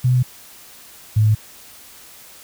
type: tone pair in turn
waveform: sine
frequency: 125.9 / 107.69 Hz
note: B2 / A2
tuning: +34 / -37 cents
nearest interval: minor third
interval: 271 cents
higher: first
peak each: -12 / -11 dBFS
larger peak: second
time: 0.04-0.23 / 1.16-1.35 s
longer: neither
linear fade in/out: 10 ms
effects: white hiss -43 dBFS RMS until 2.43 s